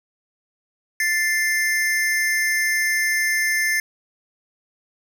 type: tone pair together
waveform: square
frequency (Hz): 1760 / 2093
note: A6 / C7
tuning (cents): 0 / 0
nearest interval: minor third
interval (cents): 300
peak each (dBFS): -22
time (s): 1-3.8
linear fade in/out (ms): 2
effects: none